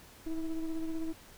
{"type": "ring-modulated tone", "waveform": "triangle", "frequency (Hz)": 164.81, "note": "E3", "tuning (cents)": 0, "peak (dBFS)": -27, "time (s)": [0.26, 1.13], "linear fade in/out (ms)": 10, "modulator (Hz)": 157, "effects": ["pink hiss -55 dBFS RMS until 1.37 s"]}